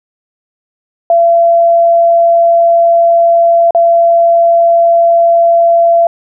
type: tone with dropouts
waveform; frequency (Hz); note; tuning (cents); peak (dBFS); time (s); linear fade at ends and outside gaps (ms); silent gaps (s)
sine; 678; E5; +49; -4; 1.1-6.07; 2; 3.708-3.748
effects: none